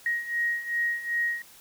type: beating tone pair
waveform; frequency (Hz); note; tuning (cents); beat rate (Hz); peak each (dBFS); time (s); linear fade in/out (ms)
sine; 1882 / 1884.6; A#6 / A#6; +16 / +18; 2.6; -31 / -27; 0.06-1.42; 2
effects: white hiss -52 dBFS RMS until 1.6 s